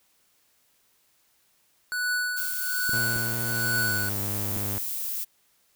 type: tone with tremolo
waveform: square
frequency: 1480 Hz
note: F#6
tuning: in tune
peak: -24 dBFS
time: 1.92-4.09 s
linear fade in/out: 0 ms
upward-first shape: triangle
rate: 1.2 Hz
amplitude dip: 80%
type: noise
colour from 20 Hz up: violet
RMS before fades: -31 dBFS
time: 2.36-5.25 s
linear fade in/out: 20 ms
type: clicks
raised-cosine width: 3 ms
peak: -24 dBFS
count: 3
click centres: 2.894 / 3.162 / 4.567 s
type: tone with pitch glide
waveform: sawtooth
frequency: 116.54 to 102.04 Hz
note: A#2 to G#2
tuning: 0 to -30 cents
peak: -27 dBFS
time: 2.93-4.78 s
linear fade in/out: 0 ms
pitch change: -230 cents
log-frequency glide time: 3.83-3.93 s
effects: white hiss -66 dBFS RMS until 5.75 s